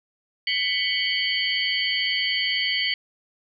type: tone cluster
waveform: sine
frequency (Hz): 1996 / 2227 / 2973 / 3158 / 4509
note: B6 / C#7 / F#7 / G7 / C#8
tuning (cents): +18 / +7 / +8 / +12 / +29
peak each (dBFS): -28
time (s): 0.47-2.94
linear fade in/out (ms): 2
effects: none